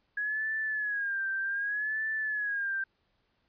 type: tone with vibrato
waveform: sine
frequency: 1661.2 Hz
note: G#6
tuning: in tune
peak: -29 dBFS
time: 0.17-2.84 s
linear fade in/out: 5 ms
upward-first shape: sine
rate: 0.65 Hz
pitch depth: 100 cents each way
effects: pink hiss -74 dBFS RMS until 3.48 s + resampled to 11025 Hz